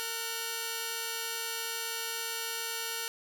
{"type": "tone pair together", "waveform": "5% pulse", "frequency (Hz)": [456, 1462.8], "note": ["A#4", "F#6"], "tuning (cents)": [-38, -20], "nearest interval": "octave + minor sixth", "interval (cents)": 2018, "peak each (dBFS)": -25, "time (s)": [0, 3.08], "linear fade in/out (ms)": 0, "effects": []}